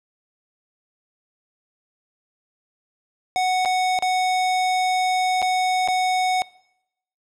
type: tone with dropouts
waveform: square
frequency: 740 Hz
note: F#5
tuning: in tune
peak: -19 dBFS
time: 3.36-6.42 s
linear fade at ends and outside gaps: 0 ms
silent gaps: 3.65-3.657 / 3.989-4.024 / 5.418-5.425 / 5.876-5.885 s
effects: noise-tail reverb RT60 0.8 s tail -22 dB re dry + low-pass 8000 Hz 12 dB/octave